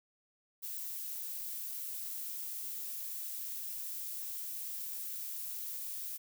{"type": "noise", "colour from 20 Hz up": "violet", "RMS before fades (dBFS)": -41, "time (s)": [0.62, 6.18], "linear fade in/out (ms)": 20, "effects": []}